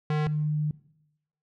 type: tone pair in turn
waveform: square / sine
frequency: 151.9 / 151.11 Hz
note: D#3 / D3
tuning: -41 / +50 cents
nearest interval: unison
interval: 9 cents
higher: first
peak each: -24 dBFS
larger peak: neither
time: 0.1-0.27 / 0.27-0.71 s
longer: second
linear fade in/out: 2 ms
effects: noise-tail reverb RT60 0.8 s tail -19 dB re dry + low-pass 3000 Hz 12 dB/octave